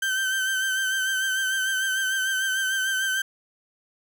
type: tone with vibrato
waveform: 35% pulse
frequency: 1548 Hz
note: G6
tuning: 22 cents flat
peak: -21 dBFS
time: 0.02-3.22 s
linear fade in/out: 5 ms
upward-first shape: sine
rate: 6.7 Hz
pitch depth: 31 cents each way
effects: none